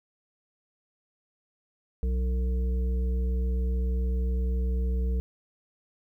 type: harmonic tone with a mistuned harmonic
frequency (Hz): 61.74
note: B1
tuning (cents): 0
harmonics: 1 / 3 / 5 / 7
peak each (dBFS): -24 / -37 / -49 / -40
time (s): 2.03-5.2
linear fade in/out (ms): 0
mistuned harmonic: 7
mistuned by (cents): +77
effects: 11-bit